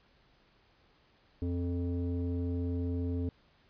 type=tone with low-pass filter; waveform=square; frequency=87.31 Hz; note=F2; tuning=in tune; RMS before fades=-33 dBFS; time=1.42-3.29 s; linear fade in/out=0 ms; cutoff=350 Hz; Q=9.5; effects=pink hiss -66 dBFS RMS until 3.69 s + resampled to 11025 Hz